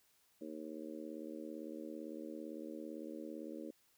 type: harmonic tone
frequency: 77.78 Hz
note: D#2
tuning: in tune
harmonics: 3 / 4 / 5 / 6 / 7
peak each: -50 / -47 / -53 / -53 / -52 dBFS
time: 0.41-3.71 s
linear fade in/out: 5 ms
effects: white hiss -73 dBFS RMS until 3.97 s